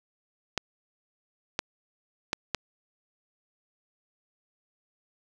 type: clicks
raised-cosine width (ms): 0.2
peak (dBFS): -9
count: 4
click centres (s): 0.577 / 1.591 / 2.331 / 2.547
effects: none